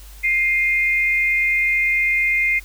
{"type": "tone pair together", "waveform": "sine", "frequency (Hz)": [2100, 2471], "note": ["C7", "D#7"], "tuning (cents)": [6, -13], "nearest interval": "minor third", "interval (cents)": 281, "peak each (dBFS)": [-16, -23], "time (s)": [0.23, 2.6], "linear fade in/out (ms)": 20, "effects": ["added 50 Hz sine -38 dBFS peak until 2.64 s", "white hiss -46 dBFS RMS until 2.64 s"]}